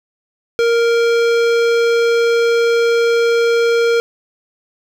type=tone with hard clipping; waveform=sine; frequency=466.2 Hz; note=A#4; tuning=in tune; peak=-13 dBFS; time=0.59-4 s; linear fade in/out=0 ms; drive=17 dB; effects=none